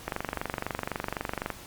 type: click train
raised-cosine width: 0.5 ms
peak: -14 dBFS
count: 35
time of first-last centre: 0.08-1.503 s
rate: 23.9 Hz
effects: pink hiss -46 dBFS RMS until 1.66 s + MP3 96 kbps